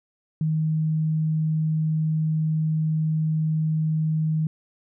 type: tone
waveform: sine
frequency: 157 Hz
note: D#3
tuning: 16 cents sharp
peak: -20 dBFS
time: 0.41-4.47 s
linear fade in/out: 2 ms
effects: none